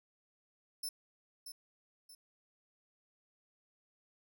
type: tone with echo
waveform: 20% pulse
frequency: 5300 Hz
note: E8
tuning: 9 cents sharp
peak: -32 dBFS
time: 0.83-0.89 s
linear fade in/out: 5 ms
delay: 630 ms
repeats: 2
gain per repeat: -8 dB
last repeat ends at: 2.15 s
effects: none